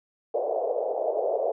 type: band-pass noise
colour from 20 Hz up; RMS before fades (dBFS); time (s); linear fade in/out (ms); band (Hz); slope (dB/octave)
white; -27; 0.34-1.52; 5; 440 to 670; 48
effects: none